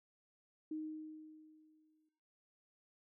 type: tone with exponential decay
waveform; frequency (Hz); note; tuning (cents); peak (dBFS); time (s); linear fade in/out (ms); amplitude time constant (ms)
sine; 311.1; D#4; 0; -38; 0.71-2.09; 5; 300
effects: noise-tail reverb RT60 0.9 s tail -19 dB re dry